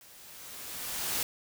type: noise with level ramp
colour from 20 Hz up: white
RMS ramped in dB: -55 to -30 dBFS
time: 0.01-1.23 s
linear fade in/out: 2 ms
effects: none